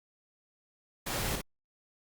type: noise with echo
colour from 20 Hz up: pink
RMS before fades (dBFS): -34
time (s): 1.06-1.36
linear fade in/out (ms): 10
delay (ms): 56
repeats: 1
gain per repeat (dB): -4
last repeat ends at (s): 1.416
effects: Opus 48 kbps